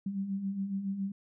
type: beating tone pair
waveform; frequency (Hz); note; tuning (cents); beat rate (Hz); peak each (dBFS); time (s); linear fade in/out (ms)
sine; 190 / 197.2; F#3 / G3; +46 / +11; 7.2; -40 / -32; 0.06-1.12; 5
effects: none